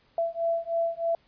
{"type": "beating tone pair", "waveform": "sine", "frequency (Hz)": [668, 671.2], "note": ["E5", "E5"], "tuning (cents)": [23, 31], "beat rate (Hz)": 3.2, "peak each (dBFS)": -28, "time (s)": [0.18, 1.15], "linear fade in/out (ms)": 2, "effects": ["pink hiss -64 dBFS RMS until 1.27 s", "resampled to 11025 Hz"]}